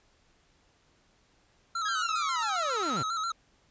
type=tone with vibrato; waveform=square; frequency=1318.5 Hz; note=E6; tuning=in tune; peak=-30 dBFS; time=1.75-3.32 s; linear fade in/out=5 ms; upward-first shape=square; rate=7.4 Hz; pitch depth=56 cents each way
type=linear sweep; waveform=sawtooth; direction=down; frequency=1672 to 104.3 Hz; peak=-28 dBFS; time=1.85-3.03 s; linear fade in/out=10 ms
effects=pink hiss -66 dBFS RMS until 3.7 s + resampled to 16000 Hz